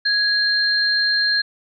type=tone pair together; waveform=sine; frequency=1661.2 / 4186 Hz; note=G#6 / C8; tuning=0 / 0 cents; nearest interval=octave + major third; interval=1600 cents; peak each=-19 / -18 dBFS; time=0.05-1.42 s; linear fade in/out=10 ms; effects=none